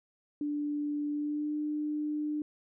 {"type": "tone with pitch glide", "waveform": "sine", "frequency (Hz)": [293.7, 300], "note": ["D4", "D4"], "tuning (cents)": [0, 37], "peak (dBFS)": -30, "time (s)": [0.41, 2.42], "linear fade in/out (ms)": 2, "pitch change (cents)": 37, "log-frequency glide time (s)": [1.11, 1.55], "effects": []}